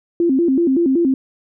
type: tone with vibrato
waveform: sine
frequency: 301.2 Hz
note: D4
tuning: 44 cents sharp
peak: -12 dBFS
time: 0.2-1.14 s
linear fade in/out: 2 ms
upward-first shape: square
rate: 5.3 Hz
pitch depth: 220 cents each way
effects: none